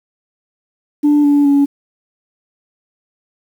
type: tone with pitch steps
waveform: sine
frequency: 293.7 / 288 / 282.4 Hz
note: D4 / D4 / C#4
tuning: 0 / -34 / +32 cents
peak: -6 dBFS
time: 1.03-1.66 s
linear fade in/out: 20 ms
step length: 210 ms
effects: tanh soft clip ceiling -6 dBFS + 7-bit